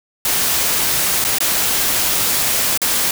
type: noise with dropouts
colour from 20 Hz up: white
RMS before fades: -17 dBFS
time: 0.25-3.11 s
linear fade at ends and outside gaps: 2 ms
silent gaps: 1.242-1.248 / 1.385-1.404 / 2.776-2.817 s
effects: none